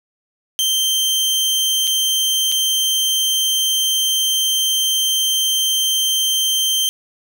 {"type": "tone with dropouts", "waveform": "sawtooth", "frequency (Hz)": 3136, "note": "G7", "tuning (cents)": 0, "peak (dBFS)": -12, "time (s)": [0.59, 6.89], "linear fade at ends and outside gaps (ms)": 0, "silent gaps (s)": [[1.871, 1.875], [2.517, 2.522]], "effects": []}